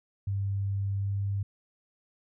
sine tone with pitch glide, 98.9 to 99.53 Hz, G2 to G2, +16 to +27 cents, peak -27 dBFS, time 0.27-1.43 s, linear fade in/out 5 ms, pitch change +11 cents, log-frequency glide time 0.98-1.14 s, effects none

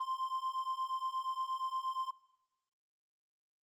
triangle beating tone pair, 1041 / 1049.5 Hz, C6 / C6, -9 / +5 cents, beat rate 8.5 Hz, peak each -37 / -35 dBFS, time 0-2.11 s, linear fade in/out 10 ms, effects noise-tail reverb RT60 0.9 s tail -20 dB re dry + Opus 32 kbps

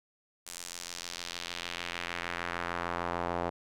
sawtooth tone with band-pass filter sweep, 86.6 Hz, F2, 14 cents flat, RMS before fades -37 dBFS, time 0.46-3.5 s, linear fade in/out 10 ms, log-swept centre 8400 to 730 Hz, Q 1.3, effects none

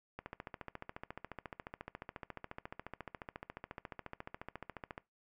click train, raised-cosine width 0.5 ms, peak -28 dBFS, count 69, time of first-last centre 0.19-4.979 s, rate 14.2 Hz, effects noise-tail reverb RT60 0.2 s tail -20 dB re dry

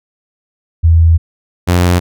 sine / sawtooth tone pair in turn, 82.41 / 88.61 Hz, E2 / F2, 0 / +26 cents, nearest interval minor second, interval 126 cents, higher second, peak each -4 dBFS, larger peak neither, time 0.83-1.18 / 1.67-2 s, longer first, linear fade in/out 20 ms, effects none

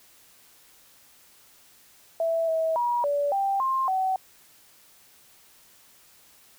sine tone with pitch steps, 659 / 646 / 960 / 575 / 787 / 1058 / 757 Hz, E5 / E5 / B5 / D5 / G5 / C6 / F#5, -1 / -35 / -49 / -37 / +7 / +19 / +39 cents, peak -22 dBFS, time 2.2-4.16 s, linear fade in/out 2 ms, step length 280 ms, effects white hiss -56 dBFS RMS until 6.58 s

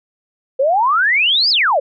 sine exponential two-way sweep, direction up then down, 508 to 5200 to 508 Hz, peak -11 dBFS, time 0.59-1.8 s, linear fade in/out 10 ms, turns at 1.5 s, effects none

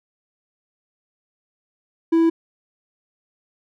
triangle tone, 329.6 Hz, E4, in tune, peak -11 dBFS, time 2.12-2.3 s, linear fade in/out 10 ms, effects none

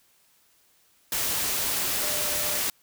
sine tone in noise, 598 Hz, D5, 31 cents sharp, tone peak -37 dBFS, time 2.03-2.59 s, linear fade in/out 2 ms, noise white, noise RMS -27 dBFS, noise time 1.12-2.7 s, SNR -13 dB, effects white hiss -63 dBFS RMS until 2.82 s

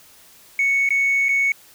sine tone with dropouts, 2217 Hz, C#7, in tune, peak -14 dBFS, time 0.59-1.52 s, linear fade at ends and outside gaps 2 ms, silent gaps 0.89-0.905 / 1.285-1.29 s, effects tanh soft clip ceiling -13 dBFS + white hiss -49 dBFS RMS until 1.74 s

